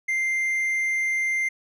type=tone; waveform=triangle; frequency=2093 Hz; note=C7; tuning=in tune; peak=-20 dBFS; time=0.08-1.49 s; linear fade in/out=10 ms; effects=resampled to 32000 Hz